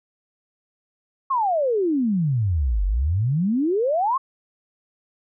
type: exponential two-way sweep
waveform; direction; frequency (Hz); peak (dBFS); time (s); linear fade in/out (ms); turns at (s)
sine; down then up; 1116 to 44.94 to 1116; -18; 1.3-4.18; 10; 2.85
effects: none